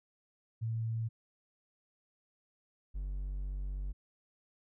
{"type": "tone pair in turn", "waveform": ["sine", "triangle"], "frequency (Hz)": [113.1, 47.87], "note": ["A2", "G1"], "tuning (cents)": [48, -40], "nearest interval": "octave + minor third", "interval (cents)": 1488, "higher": "first", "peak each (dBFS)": [-32, -33], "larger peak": "first", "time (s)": [[0.61, 1.09], [2.94, 3.93]], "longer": "second", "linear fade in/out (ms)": 20, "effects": []}